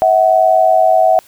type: tone pair together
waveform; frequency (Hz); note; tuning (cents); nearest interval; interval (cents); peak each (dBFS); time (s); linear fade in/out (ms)
sine; 647 / 747.6; E5 / F#5; -32 / +18; minor third; 250; -10; 0.02-1.19; 0
effects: white hiss -46 dBFS RMS until 1.27 s